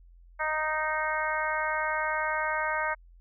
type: harmonic tone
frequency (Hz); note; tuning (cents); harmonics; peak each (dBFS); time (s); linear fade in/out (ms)
310; D#4; -6; 2 / 3 / 4 / 5 / 6 / 7; -34 / -32 / -34 / -32 / -36 / -36; 0.39-2.95; 20
effects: added 43 Hz sine -51 dBFS peak until 3.2 s